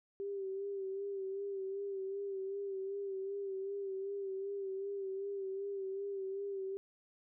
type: tone with vibrato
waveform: sine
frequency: 392 Hz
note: G4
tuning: in tune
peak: -37 dBFS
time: 0.2-6.77 s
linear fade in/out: 0 ms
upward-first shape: sine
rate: 2.6 Hz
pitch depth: 43 cents each way
effects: none